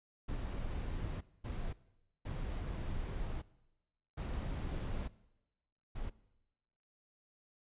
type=noise bursts at uneven times; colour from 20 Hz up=brown; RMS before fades=-39 dBFS; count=5; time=0.28-1.21 / 1.44-1.73 / 2.25-3.42 / 4.17-5.08 / 5.95-6.1 s; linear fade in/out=10 ms; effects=noise-tail reverb RT60 1.0 s tail -20 dB re dry + resampled to 8000 Hz